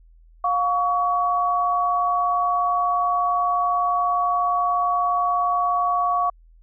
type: tone pair together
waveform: sine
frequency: 710 / 1127.1 Hz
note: F5 / C#6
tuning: +28 / +28 cents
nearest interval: minor sixth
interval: 800 cents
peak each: -22 / -20 dBFS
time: 0.44-6.3 s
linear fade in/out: 5 ms
effects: added 41 Hz sine -48 dBFS peak until 6.62 s